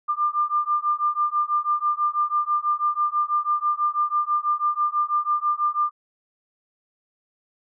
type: beating tone pair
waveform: sine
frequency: 1194 / 1200.1 Hz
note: D6 / D6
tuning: +28 / +37 cents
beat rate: 6.1 Hz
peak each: -23 dBFS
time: 0.08-5.91 s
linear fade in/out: 20 ms
effects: none